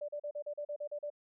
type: tone bursts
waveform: sine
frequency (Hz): 587.3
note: D5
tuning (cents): 0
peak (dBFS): -36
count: 10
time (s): 0.01-1.102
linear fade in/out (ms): 10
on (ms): 75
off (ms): 38
effects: none